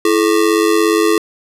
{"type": "ring-modulated tone", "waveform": "square", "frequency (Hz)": 381.1, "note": "G4", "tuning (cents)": -49, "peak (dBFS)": -8, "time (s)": [0.05, 1.18], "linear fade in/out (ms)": 2, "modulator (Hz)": 48.6, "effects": ["resampled to 32000 Hz", "8-bit"]}